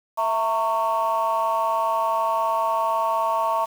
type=chord; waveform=sine; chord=A# diminished; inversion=second; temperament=equal with one note detuned; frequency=659.3 / 912.6 / 1108.7 Hz; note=E5 / A#5 / C#6; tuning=0 / -37 / 0 cents; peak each=-24 / -22 / -23 dBFS; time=0.17-3.66 s; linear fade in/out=20 ms; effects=tanh soft clip ceiling -14 dBFS + 7-bit